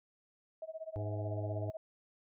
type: tone with tremolo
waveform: sine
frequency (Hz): 640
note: D#5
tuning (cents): +49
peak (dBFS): -38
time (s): 0.62-1.77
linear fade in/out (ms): 2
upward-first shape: sine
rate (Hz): 16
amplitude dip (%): 95
type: harmonic tone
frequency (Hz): 103.83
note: G#2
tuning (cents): 0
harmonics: 1 / 3 / 4 / 5 / 6 / 7 / 8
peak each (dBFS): -36 / -46 / -48 / -50 / -52 / -53 / -54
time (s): 0.96-1.7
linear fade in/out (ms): 0
effects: none